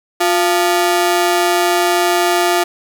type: ring-modulated tone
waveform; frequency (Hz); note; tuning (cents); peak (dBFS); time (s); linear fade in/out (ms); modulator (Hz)
sawtooth; 523.3; C5; 0; -5; 0.2-2.64; 10; 168
effects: none